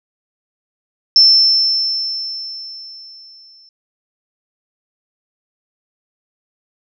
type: tone with exponential decay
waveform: sine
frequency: 5330 Hz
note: E8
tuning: 18 cents sharp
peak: -4 dBFS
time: 1.16-3.69 s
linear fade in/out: 1 ms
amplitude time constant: 550 ms
effects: none